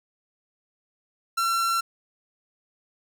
45% pulse tone, 1356 Hz, E6, 49 cents sharp, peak -22 dBFS, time 1.37-1.81 s, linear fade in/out 10 ms, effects none

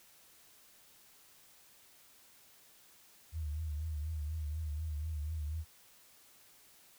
sine tone with vibrato, 77 Hz, D#2, 17 cents flat, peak -35 dBFS, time 3.32-5.65 s, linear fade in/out 50 ms, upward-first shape triangle, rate 4.1 Hz, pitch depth 100 cents each way, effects white hiss -62 dBFS RMS until 6.98 s

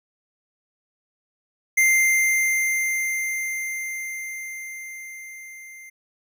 square tone with level ramp, 2093 Hz, C7, in tune, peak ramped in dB -15 to -41 dBFS, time 1.77-5.9 s, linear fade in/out 10 ms, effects none

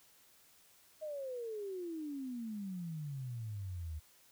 sine exponential sweep, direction down, 632 to 75 Hz, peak -39 dBFS, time 1.01-4 s, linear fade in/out 20 ms, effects white hiss -65 dBFS RMS until 4.31 s

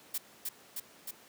blue noise with echo, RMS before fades -34 dBFS, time 0.14-0.18 s, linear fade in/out 5 ms, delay 310 ms, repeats 3, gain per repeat -2 dB, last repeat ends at 1.11 s, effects pink hiss -57 dBFS RMS until 1.28 s + high-pass 200 Hz 12 dB/octave

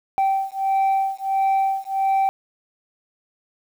sine beating tone pair, 776 / 777.5 Hz, G5 / G5, -18 / -14 cents, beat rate 1.5 Hz, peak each -19 dBFS, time 0.18-2.29 s, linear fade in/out 0 ms, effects tanh soft clip ceiling -15 dBFS + 8-bit

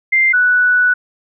sine tone pair in turn, 2093 / 1480 Hz, C7 / F#6, 0 / 0 cents, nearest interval tritone, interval 600 cents, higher first, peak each -9 dBFS, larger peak neither, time 0.12-0.33 / 0.33-0.94 s, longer second, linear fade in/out 10 ms, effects none

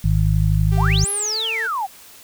harmonic tone, 52.2 Hz, G#1, 10 cents sharp, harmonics 1 / 2 / 3, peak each -18 / -18 / -19 dBFS, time 0.04-1.05 s, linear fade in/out 5 ms
sawtooth tone with pitch glide, 392 to 447.7 Hz, G4 to A4, 0 to +30 cents, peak -27 dBFS, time 0.71-1.68 s, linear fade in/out 20 ms, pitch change +230 cents, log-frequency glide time 1.01-1.45 s
sine exponential two-way sweep, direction up then down, 630 to 11370 to 731 Hz, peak -20 dBFS, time 0.77-1.87 s, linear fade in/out 20 ms, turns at 1.1 s
effects white hiss -44 dBFS RMS until 2.23 s

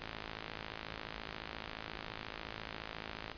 click train, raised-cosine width 0.3 ms, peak -25 dBFS, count 180, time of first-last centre 0.02-3.317 s, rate 54.3 Hz, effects pink hiss -52 dBFS RMS until 3.37 s + resampled to 11025 Hz

